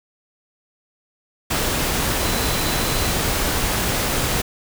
sine tone in noise, 4019 Hz, B7, 30 cents sharp, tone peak -32 dBFS, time 2.2-3.12 s, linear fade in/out 10 ms, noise pink, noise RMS -21 dBFS, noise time 1.5-4.42 s, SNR -14 dB, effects none

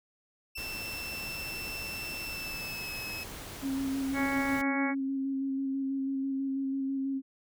30% pulse tone with pitch glide, 2672 to 2578 Hz, E7 to E7, +23 to -39 cents, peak -34 dBFS, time 0.55-3.24 s, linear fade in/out 10 ms, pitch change -62 cents, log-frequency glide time 2.28-2.93 s
pink noise, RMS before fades -43 dBFS, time 0.57-4.62 s, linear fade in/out 10 ms
sine tone with vibrato, 270.4 Hz, C#4, 43 cents flat, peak -29 dBFS, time 3.61-7.22 s, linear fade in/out 50 ms, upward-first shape square, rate 6.1 Hz, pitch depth 13 cents each way
harmonic tone, 277.2 Hz, C#4, in tune, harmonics 1 / 2 / 3 / 4 / 5 / 6 / 7 / 8, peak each -39 / -39 / -37 / -40 / -41 / -38 / -40 / -35 dBFS, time 4.13-4.95 s, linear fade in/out 50 ms
effects none

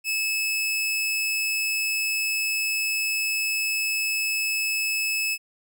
sawtooth tone, 2600 Hz, E7, 24 cents flat, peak -20 dBFS, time 0.04-5.38 s, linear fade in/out 50 ms, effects none

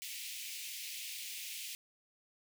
pink high-pass noise, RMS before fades -44 dBFS, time 0.02-1.75 s, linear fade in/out 0 ms, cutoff 2200 Hz, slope 48 dB/octave, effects none

